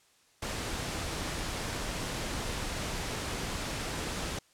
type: noise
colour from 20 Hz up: pink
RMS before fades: -35 dBFS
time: 0.42-4.39 s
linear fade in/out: 5 ms
effects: white hiss -65 dBFS RMS until 4.53 s + low-pass 9000 Hz 12 dB/octave